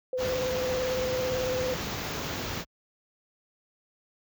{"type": "tone with vibrato", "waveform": "sine", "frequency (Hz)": 509, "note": "C5", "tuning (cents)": -48, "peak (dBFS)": -27, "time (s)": [0.13, 1.74], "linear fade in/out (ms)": 2, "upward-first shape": "sine", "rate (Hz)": 18, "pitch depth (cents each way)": 29}
{"type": "band-stop noise", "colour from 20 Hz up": "pink", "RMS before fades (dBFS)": -33, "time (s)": [0.17, 2.65], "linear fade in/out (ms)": 50, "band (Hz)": [7100, 14000], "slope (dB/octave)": 96}
{"effects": ["high-pass 60 Hz 12 dB/octave"]}